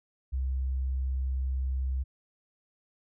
sine tone, 65.41 Hz, C2, in tune, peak -27 dBFS, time 0.32-2.04 s, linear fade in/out 20 ms, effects none

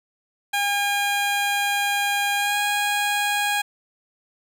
15% pulse tone with pitch glide, 810 to 821.3 Hz, G#5 to G#5, -43 to -20 cents, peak -14 dBFS, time 0.53-3.62 s, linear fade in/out 10 ms, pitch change +23 cents, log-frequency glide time 2.37-2.57 s, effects none

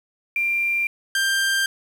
sine / sawtooth tone pair in turn, 2377 / 1583.9 Hz, D7 / G6, +20 / +17 cents, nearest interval perfect fifth, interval 703 cents, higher first, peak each -19 / -15 dBFS, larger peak second, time 0.36-0.87 / 1.15-1.66 s, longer neither, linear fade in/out 2 ms, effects low-pass 12000 Hz 12 dB/octave + 7-bit

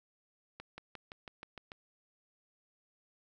accelerating click train, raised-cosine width 0.3 ms, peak -29 dBFS, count 8, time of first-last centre 0.6-1.718 s, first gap 180 ms, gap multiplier 0.96, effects none

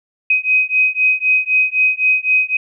sine beating tone pair, 2517 / 2520.9 Hz, D#7 / D#7, +19 / +22 cents, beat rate 3.9 Hz, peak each -15 dBFS, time 0.3-2.57 s, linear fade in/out 5 ms, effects none

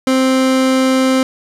30% pulse tone, 261.6 Hz, C4, in tune, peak -8 dBFS, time 0.07-1.23 s, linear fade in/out 2 ms, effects low-pass 10000 Hz 12 dB/octave + 7-bit

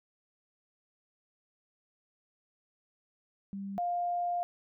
sine tone pair in turn, 197.2 / 702.7 Hz, G3 / F5, +11 / +10 cents, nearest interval octave + minor seventh, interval 2199 cents, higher second, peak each -36 / -29 dBFS, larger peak second, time 3.53-3.78 / 3.78-4.43 s, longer second, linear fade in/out 0 ms, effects none

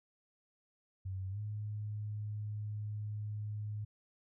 sine tone with pitch glide, 95 to 105.41 Hz, F#2 to G#2, +46 to +26 cents, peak -37 dBFS, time 1.05-3.85 s, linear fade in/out 10 ms, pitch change +180 cents, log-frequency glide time 1.3-1.39 s, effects none

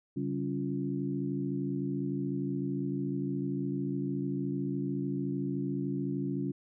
harmonic tone with a mistuned harmonic, 69.9 Hz, C#2, 15 cents sharp, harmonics 2 / 3 / 4 / 5, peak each -36 / -36 / -34 / -39 dBFS, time 0.16-6.52 s, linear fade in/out 10 ms, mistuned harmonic 3, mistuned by -140 cents, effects none

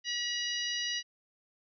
harmonic tone, 965 Hz, B5, 40 cents flat, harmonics 2 / 3 / 4 / 5 / 6, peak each -38 / -35 / -40 / -39 / -40 dBFS, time 0.04-1.03 s, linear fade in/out 50 ms, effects none

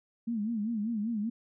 sine tone with vibrato, 220 Hz, A3, in tune, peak -29 dBFS, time 0.27-1.3 s, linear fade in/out 10 ms, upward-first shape sine, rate 5.1 Hz, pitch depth 130 cents each way, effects none

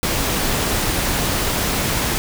pink noise, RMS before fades -20 dBFS, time 0.03-2.18 s, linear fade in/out 0 ms, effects none

